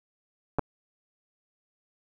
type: clicks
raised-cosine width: 1 ms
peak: -12 dBFS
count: 2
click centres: 0.586 / 0.593 s
effects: none